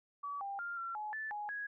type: tone with pitch steps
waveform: sine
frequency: 1142 / 795 / 1398 / 1361 / 847 / 1752 / 833 / 1662 Hz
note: D6 / G5 / F6 / F6 / G#5 / A6 / G#5 / G#6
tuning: -49 / +24 / +1 / -45 / +34 / -8 / +5 / +1 cents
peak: -38 dBFS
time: 0.23-1.67 s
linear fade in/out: 10 ms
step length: 180 ms
effects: none